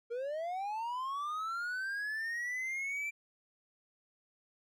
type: linear sweep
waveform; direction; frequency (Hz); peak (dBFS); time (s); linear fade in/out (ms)
triangle; up; 457 to 2353; -33; 0.1-3.11; 20
effects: none